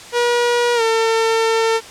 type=tone with pitch glide; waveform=sawtooth; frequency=480.5 to 450.9 Hz; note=B4 to A4; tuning=-48 to +42 cents; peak=-10 dBFS; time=0.12-1.81 s; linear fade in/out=50 ms; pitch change=-110 cents; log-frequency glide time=0.75-0.82 s; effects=white hiss -36 dBFS RMS until 1.9 s + low-pass 7000 Hz 12 dB/octave